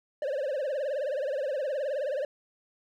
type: tone with vibrato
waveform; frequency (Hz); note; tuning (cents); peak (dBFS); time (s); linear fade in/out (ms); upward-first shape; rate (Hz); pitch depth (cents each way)
triangle; 559; C#5; +14; -26; 0.22-2.25; 2; triangle; 19; 190
effects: none